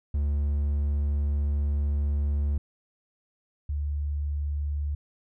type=tone pair in turn; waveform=triangle / sine; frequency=72.2 / 72.91 Hz; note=D2 / D2; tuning=-29 / -12 cents; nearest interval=unison; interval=17 cents; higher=second; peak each=-21 / -26 dBFS; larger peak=first; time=0.14-2.58 / 3.69-4.95 s; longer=first; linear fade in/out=5 ms; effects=none